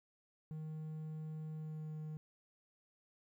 triangle tone with pitch glide, 156.1 to 154.66 Hz, D#3 to D#3, +6 to -10 cents, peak -40 dBFS, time 0.51-2.17 s, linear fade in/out 0 ms, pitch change -16 cents, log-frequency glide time 1.53-1.98 s, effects 13-bit

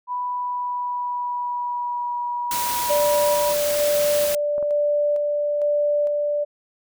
sine tone with pitch glide, 987.8 to 966.9 Hz, B5 to B5, 0 to -37 cents, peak -23 dBFS, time 0.07-3.55 s, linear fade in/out 50 ms, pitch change -37 cents, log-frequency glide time 0.26-2.15 s
white noise, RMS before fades -27 dBFS, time 2.51-4.35 s, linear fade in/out 2 ms
sine tone with tremolo, 587.3 Hz, D5, in tune, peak -17 dBFS, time 2.89-6.45 s, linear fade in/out 20 ms, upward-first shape square, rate 1.1 Hz, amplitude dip 25%
clicks, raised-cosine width 1 ms, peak -24 dBFS, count 2, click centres 4.581 / 4.627 s
effects none

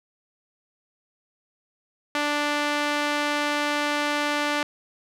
sawtooth tone with band-pass filter, 293.7 Hz, D4, in tune, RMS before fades -25 dBFS, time 2.15-4.63 s, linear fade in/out 2 ms, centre 2000 Hz, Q 0.62, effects none

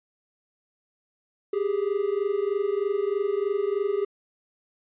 triangle tone pair together, 392.1 / 415.3 Hz, G4 / G#4, 0 / 0 cents, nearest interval minor second, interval 100 cents, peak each -24 dBFS, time 1.53-4.05 s, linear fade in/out 5 ms, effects resampled to 8000 Hz

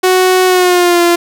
sawtooth tone with pitch glide, 370 to 345.2 Hz, F#4 to F4, 0 to -20 cents, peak -3 dBFS, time 0.03-1.16 s, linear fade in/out 10 ms, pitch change -120 cents, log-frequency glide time 0.46-1.02 s, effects none

